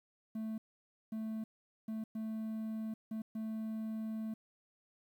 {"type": "tone bursts at uneven times", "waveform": "triangle", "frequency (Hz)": 220, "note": "A3", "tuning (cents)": 0, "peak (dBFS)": -35, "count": 6, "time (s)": [[0.35, 0.58], [1.12, 1.44], [1.88, 2.04], [2.15, 2.94], [3.11, 3.22], [3.35, 4.34]], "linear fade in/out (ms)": 5, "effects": ["11-bit"]}